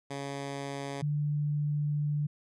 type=tone pair in turn; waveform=10% pulse / sine; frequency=139.6 / 147.62 Hz; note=C#3 / D3; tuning=+13 / +9 cents; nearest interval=minor second; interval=96 cents; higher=second; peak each=-27 / -27 dBFS; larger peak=neither; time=0.1-1.02 / 1.02-2.27 s; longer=second; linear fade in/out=10 ms; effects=resampled to 22050 Hz

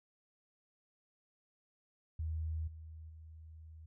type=tone with level steps; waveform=sine; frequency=79.6 Hz; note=D#2; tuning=40 cents sharp; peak=-35 / -47 / -50 dBFS; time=2.19-3.86 s; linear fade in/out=5 ms; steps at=2.67 / 3.09 s; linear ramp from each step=10 ms; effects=none

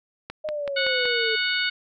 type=click train; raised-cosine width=0.3 ms; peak=-17 dBFS; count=5; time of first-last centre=0.3-1.055 s; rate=5.3 Hz
type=exponential sweep; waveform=sine; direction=down; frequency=621 to 437.4 Hz; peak=-26 dBFS; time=0.44-1.36 s; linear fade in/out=10 ms
type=harmonic tone; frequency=736 Hz; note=F#5; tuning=9 cents flat; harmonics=2 / 3 / 4 / 5 / 6; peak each=-26 / -28 / -29 / -30 / -31 dBFS; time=0.76-1.7 s; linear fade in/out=10 ms
effects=none

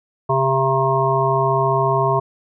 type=harmonic tone with a mistuned harmonic; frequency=134.2 Hz; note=C3; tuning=44 cents sharp; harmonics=1 / 3 / 5 / 7 / 8; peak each=-21 / -21 / -21 / -21 / -21 dBFS; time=0.29-2.2 s; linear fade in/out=10 ms; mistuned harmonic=3; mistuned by=-18 cents; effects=none

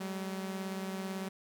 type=beating tone pair; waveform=sawtooth; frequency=190.4 / 208.4 Hz; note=F#3 / G#3; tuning=+50 / +6 cents; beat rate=18 Hz; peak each=-33 / -40 dBFS; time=0-1.29 s; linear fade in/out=10 ms; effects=none

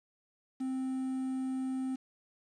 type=tone with quantisation; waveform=triangle; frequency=261.5 Hz; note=C4; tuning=1 cent flat; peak=-30 dBFS; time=0.6-1.96 s; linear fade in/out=10 ms; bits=9; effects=low-pass 8000 Hz 12 dB/octave

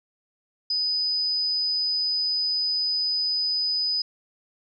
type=tone; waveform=sine; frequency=4992 Hz; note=D#8; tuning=5 cents sharp; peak=-22 dBFS; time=0.7-4.02 s; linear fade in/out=5 ms; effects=none

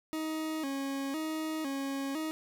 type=tone with vibrato; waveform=40% pulse; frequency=293.7 Hz; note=D4; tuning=in tune; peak=-32 dBFS; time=0.13-2.31 s; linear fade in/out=0 ms; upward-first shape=square; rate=0.99 Hz; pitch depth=120 cents each way; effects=none

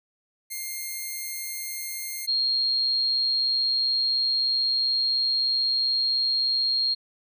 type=tone pair in turn; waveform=5% pulse / sine; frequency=2117 / 4241 Hz; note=C7 / C8; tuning=+20 / +23 cents; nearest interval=octave; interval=1203 cents; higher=second; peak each=-21 dBFS; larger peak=neither; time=0.5-2.27 / 2.27-6.95 s; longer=second; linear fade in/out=20 ms; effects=none

